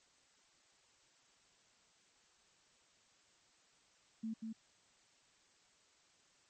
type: tone with echo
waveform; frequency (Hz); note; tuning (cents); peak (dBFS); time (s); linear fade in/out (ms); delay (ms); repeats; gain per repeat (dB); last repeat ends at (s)
sine; 222.7; A3; +21; -38; 4.23-4.34; 10; 190; 1; -3; 4.53
effects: white hiss -70 dBFS RMS until 6.49 s + MP3 32 kbps